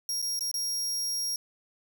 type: tone with dropouts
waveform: sawtooth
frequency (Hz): 5600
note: F8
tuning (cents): +4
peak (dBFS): -26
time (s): 0.09-1.36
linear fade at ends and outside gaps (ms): 1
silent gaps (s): 0.217-0.225 / 0.392-0.408 / 0.514-0.541
effects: none